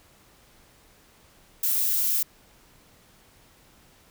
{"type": "noise", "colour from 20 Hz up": "violet", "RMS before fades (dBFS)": -24, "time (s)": [1.63, 2.23], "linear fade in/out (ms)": 5, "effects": ["pink hiss -57 dBFS RMS until 4.1 s"]}